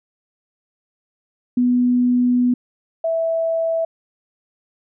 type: tone pair in turn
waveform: sine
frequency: 246.7 / 656.5 Hz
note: B3 / E5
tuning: -2 / -7 cents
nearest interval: octave + perfect fourth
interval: 1695 cents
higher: second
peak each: -13 / -17 dBFS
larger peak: first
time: 1.57-2.54 / 3.04-3.85 s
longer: first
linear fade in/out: 5 ms
effects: none